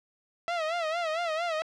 sawtooth tone with vibrato, 659.3 Hz, E5, in tune, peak -24 dBFS, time 0.48-1.62 s, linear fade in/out 0 ms, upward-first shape sine, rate 4.4 Hz, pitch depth 110 cents each way, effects low-pass 4000 Hz 12 dB/octave

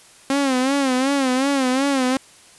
sawtooth tone with vibrato, 267 Hz, C4, 35 cents sharp, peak -13 dBFS, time 0.3-2.17 s, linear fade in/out 2 ms, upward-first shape sine, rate 2.7 Hz, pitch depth 100 cents each way, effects white hiss -48 dBFS RMS until 2.58 s + resampled to 24000 Hz

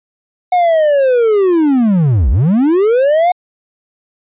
triangle linear two-way sweep, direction down then up, 733 to 52.8 to 733 Hz, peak -6 dBFS, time 0.52-3.32 s, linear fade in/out 5 ms, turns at 2.3 s, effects resampled to 8000 Hz

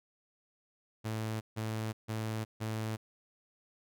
sawtooth tone bursts, 110 Hz, A2, in tune, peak -30 dBFS, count 4, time 1.04-2.97 s, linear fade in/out 20 ms, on 370 ms, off 150 ms, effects none

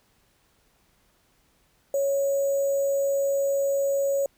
sine tone with sample-and-hold, 554.4 Hz, C#5, in tune, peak -21 dBFS, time 1.94-4.26 s, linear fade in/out 2 ms, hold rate 7350 Hz, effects pink hiss -65 dBFS RMS until 4.37 s

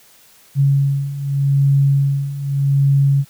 sine beating tone pair, 138.59 / 139.42 Hz, C#3 / C#3, 0 / +10 cents, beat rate 0.83 Hz, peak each -18 / -14 dBFS, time 0.55-3.25 s, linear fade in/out 50 ms, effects white hiss -49 dBFS RMS until 3.29 s

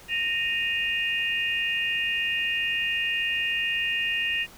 sine tone cluster, 1853 / 2493 / 2809 Hz, A#6 / D#7 / F7, -11 / +3 / +9 cents, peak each -29 / -28 / -28 dBFS, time 0.08-4.47 s, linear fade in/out 50 ms, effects pink hiss -49 dBFS RMS until 4.57 s

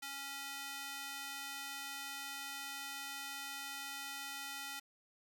square tone with high-pass filter, 277.2 Hz, C#4, in tune, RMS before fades -45 dBFS, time 0.02-4.8 s, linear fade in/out 10 ms, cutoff 1500 Hz, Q 0.71, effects none

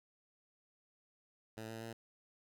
10% pulse tone with pitch steps, 110.8 / 112.48 / 114.18 Hz, A2 / A2 / A#2, +13 / +39 / -35 cents, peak -36 dBFS, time 1.57-1.93 s, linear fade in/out 5 ms, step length 120 ms, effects none

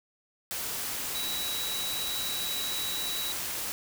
sine tone in noise, 3900 Hz, B7, 23 cents flat, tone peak -33 dBFS, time 1.15-3.32 s, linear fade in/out 0 ms, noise white, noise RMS -34 dBFS, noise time 0.51-3.72 s, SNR -2 dB, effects none

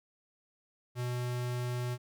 square tone, 123.2 Hz, B2, 4 cents flat, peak -33 dBFS, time 0.95-1.98 s, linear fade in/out 50 ms, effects none

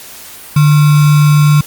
sine tone with sample-and-hold, 148.7 Hz, D3, 22 cents sharp, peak -4 dBFS, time 0.56-1.61 s, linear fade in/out 5 ms, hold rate 1225 Hz, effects white hiss -32 dBFS RMS until 1.66 s + Opus 48 kbps

